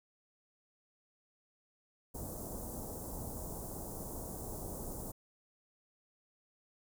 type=band-stop noise; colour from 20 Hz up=pink; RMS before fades=-43 dBFS; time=2.14-5.12 s; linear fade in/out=10 ms; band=870 to 7500 Hz; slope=24 dB/octave; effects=none